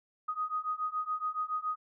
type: beating tone pair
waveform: sine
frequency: 1244.5 / 1251.6 Hz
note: D#6 / D#6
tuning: 0 / +10 cents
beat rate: 7.1 Hz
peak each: -35 / -34 dBFS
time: 0.28-1.76 s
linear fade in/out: 10 ms
effects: none